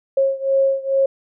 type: beating tone pair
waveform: sine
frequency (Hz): 541 / 543.3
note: C#5 / C#5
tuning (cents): -42 / -35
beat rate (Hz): 2.3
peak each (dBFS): -17 / -19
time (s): 0.17-1.06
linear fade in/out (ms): 5
effects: none